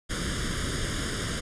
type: noise with comb filter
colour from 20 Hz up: pink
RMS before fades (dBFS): -30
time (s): 0.09-1.41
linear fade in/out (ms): 20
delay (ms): 0.59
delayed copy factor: +0.8
effects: resampled to 22050 Hz